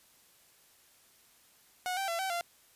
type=tone with pitch steps; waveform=sawtooth; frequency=731 / 778 / 675 / 766 / 690 Hz; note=F#5 / G5 / E5 / G5 / F5; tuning=-21 / -13 / +41 / -40 / -21 cents; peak=-28 dBFS; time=1.86-2.41 s; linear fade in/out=0 ms; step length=110 ms; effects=white hiss -63 dBFS RMS until 2.75 s + resampled to 32000 Hz